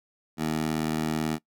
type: tone with high-pass filter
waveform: 15% pulse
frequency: 78.3 Hz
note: D#2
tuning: 11 cents sharp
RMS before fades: -28 dBFS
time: 0.37-1.39 s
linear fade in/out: 50 ms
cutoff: 210 Hz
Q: 1.3
effects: noise-tail reverb RT60 0.1 s tail -21 dB re dry